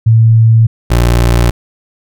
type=tone pair in turn; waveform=sine / 25% pulse; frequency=112.9 / 59.22 Hz; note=A2 / A#1; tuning=+45 / +28 cents; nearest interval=major seventh; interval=1117 cents; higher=first; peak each=-3 dBFS; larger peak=neither; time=0.06-0.67 / 0.9-1.51 s; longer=neither; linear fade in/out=10 ms; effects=none